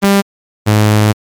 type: tone pair in turn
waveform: sawtooth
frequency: 198.6 / 106.12 Hz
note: G3 / G#2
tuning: +23 / +38 cents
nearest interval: major seventh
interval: 1085 cents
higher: first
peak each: -3 dBFS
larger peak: neither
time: 0.02-0.22 / 0.66-1.13 s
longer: second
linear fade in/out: 20 ms
effects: MP3 96 kbps